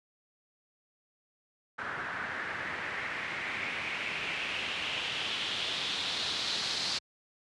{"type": "noise with low-pass filter sweep", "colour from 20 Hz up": "white", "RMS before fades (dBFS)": -35, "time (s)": [1.78, 6.99], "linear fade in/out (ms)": 10, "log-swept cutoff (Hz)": [1500, 4500], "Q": 3.3, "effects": ["high-pass 80 Hz 12 dB/octave", "resampled to 24000 Hz"]}